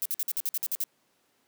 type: noise bursts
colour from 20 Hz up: violet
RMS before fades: -29 dBFS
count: 10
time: 0.02-0.838 s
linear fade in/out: 0 ms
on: 35 ms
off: 52 ms
effects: pink hiss -69 dBFS RMS until 1.47 s + high-pass 200 Hz 12 dB/octave